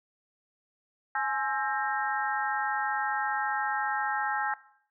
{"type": "harmonic tone with a mistuned harmonic", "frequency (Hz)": 265.2, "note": "C4", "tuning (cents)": 23, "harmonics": [3, 4, 5, 6, 7], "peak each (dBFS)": [-30, -38, -33, -33, -36], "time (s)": [1.15, 4.54], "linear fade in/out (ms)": 2, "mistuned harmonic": 3, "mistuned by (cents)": 90, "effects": ["noise-tail reverb RT60 0.6 s tail -18 dB re dry"]}